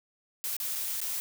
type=noise with dropouts; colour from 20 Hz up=blue; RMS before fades=-33 dBFS; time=0.44-1.2 s; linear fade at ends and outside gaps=0 ms; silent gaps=0.566-0.601 / 0.753-0.757 / 1.004-1.015 s; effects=none